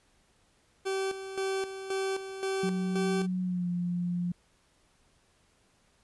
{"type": "tone with tremolo", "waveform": "40% pulse", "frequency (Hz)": 385.5, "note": "G4", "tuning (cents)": -29, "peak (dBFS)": -28, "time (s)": [0.85, 3.27], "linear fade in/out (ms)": 20, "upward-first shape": "square", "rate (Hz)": 1.9, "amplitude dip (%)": 65}
{"type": "tone with pitch glide", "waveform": "sine", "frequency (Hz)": [183.4, 175.93], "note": ["F#3", "F3"], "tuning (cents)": [-15, 13], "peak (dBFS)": -28, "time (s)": [2.63, 4.32], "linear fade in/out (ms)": 5, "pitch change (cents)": -72, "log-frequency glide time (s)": [3.42, 3.68]}
{"effects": ["pink hiss -67 dBFS RMS until 6.03 s", "resampled to 24000 Hz"]}